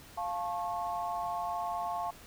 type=chord; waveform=sine; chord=F augmented; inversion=none; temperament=just; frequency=698.5 / 873.1 / 1091.3 Hz; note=F5 / A5 / C#6; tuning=0 / -14 / -27 cents; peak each=-35 / -37 / -38 dBFS; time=0.17-2.11 s; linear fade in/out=10 ms; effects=pink hiss -53 dBFS RMS until 2.26 s